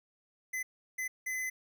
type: tone bursts at uneven times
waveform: square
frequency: 2028 Hz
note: B6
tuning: 45 cents sharp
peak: -34 dBFS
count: 3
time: 0.53-0.63 / 0.98-1.08 / 1.26-1.5 s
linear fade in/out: 10 ms
effects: none